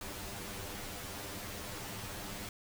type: noise with comb filter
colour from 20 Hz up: pink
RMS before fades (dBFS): -43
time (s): 0.01-2.49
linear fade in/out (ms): 2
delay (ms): 10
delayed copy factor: +0.9
effects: none